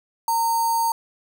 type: tone with notch filter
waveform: square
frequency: 920 Hz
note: A#5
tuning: 23 cents flat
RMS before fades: -21 dBFS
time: 0.28-0.92 s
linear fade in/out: 2 ms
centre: 2700 Hz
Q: 0.53
effects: none